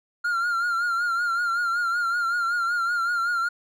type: tone with vibrato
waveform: triangle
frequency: 1396.9 Hz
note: F6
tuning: in tune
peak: -20 dBFS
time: 0.24-3.49 s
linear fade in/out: 10 ms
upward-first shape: triangle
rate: 5.3 Hz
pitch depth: 67 cents each way
effects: none